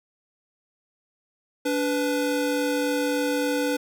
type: tone pair together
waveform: square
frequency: 288.9 / 496 Hz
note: D4 / B4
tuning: -28 / +7 cents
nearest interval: major sixth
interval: 935 cents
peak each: -26 dBFS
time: 1.65-3.77 s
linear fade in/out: 10 ms
effects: none